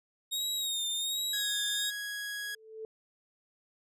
sawtooth tone with vibrato, 3729 Hz, A#7, in tune, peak -28 dBFS, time 0.31-1.91 s, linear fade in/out 20 ms, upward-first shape sine, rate 1.3 Hz, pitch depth 58 cents each way
sawtooth tone, 1661.2 Hz, G#6, in tune, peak -32 dBFS, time 1.33-2.55 s, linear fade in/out 5 ms
sine tone with exponential growth, 440 Hz, A4, in tune, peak -36 dBFS, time 2.34-2.85 s, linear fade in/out 1 ms, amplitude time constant 110 ms
effects resampled to 32000 Hz

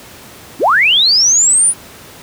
sine linear sweep, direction up, 185 to 9830 Hz, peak -7 dBFS, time 0.59-1.74 s, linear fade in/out 50 ms, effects pink hiss -36 dBFS RMS until 2.22 s + high-pass 80 Hz 12 dB/octave

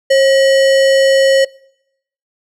sine tone with sample-and-hold, 540 Hz, C#5, 45 cents flat, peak -6 dBFS, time 0.1-1.45 s, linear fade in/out 10 ms, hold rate 2450 Hz, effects noise-tail reverb RT60 0.8 s tail -25 dB re dry + low-pass 7000 Hz 12 dB/octave

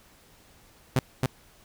sawtooth tone with echo, 130 Hz, C3, 11 cents flat, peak -16 dBFS, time 0.96-0.99 s, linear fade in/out 0 ms, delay 270 ms, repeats 1, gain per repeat -2 dB, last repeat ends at 1.26 s, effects pink hiss -57 dBFS RMS until 1.64 s

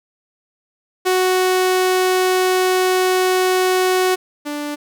sawtooth tone pair in turn, 370 / 293.7 Hz, F#4 / D4, 0 / 0 cents, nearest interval major third, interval 400 cents, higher first, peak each -10 / -19 dBFS, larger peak first, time 1.05-4.16 / 4.45-4.76 s, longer first, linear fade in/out 20 ms, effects none

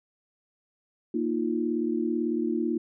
sine chord, Bb suspended fourth, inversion none, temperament equal, 233.1 / 311.1 / 349.2 Hz, Bb3 / Eb4 / F4, 0 / 0 / 0 cents, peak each -29 dBFS, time 1.14-2.78 s, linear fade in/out 5 ms, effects none

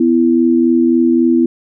sine tone pair together, 250 / 333.7 Hz, B3 / E4, +21 / +21 cents, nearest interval perfect fourth, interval 500 cents, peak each -11 dBFS, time 0-1.46 s, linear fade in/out 5 ms, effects none

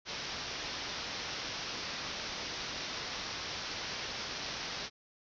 white low-pass noise, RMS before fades -40 dBFS, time 0.05-4.9 s, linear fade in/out 50 ms, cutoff 5900 Hz, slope 96 dB/octave, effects none

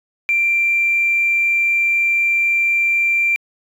triangle tone, 2362 Hz, D7, 9 cents sharp, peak -10 dBFS, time 0.29-3.36 s, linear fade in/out 0 ms, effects tanh soft clip ceiling -11 dBFS

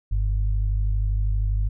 sine tone pair together, 48.73 / 101.3 Hz, G1 / G#2, -10 / -43 cents, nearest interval octave + minor second, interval 1267 cents, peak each -20 / -27 dBFS, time 0.11-1.69 s, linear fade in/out 10 ms, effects none

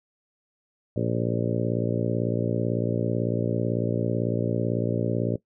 harmonic tone with a mistuned harmonic, 58 Hz, A#1, 8 cents flat, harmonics 2 / 3 / 4 / 5 / 6 / 7 / 8 / 9 / 10, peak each -28 / -30 / -31 / -32 / -33 / -33 / -34 / -35 / -35 dBFS, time 0.96-5.36 s, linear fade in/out 5 ms, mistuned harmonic 10, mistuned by +19 cents, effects noise-tail reverb RT60 0.1 s tail -19 dB re dry

